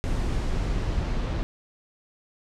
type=noise with low-pass filter sweep; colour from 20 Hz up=brown; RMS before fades=-26 dBFS; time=0.04-1.43 s; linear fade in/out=0 ms; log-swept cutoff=9000 to 4500 Hz; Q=0.9; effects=none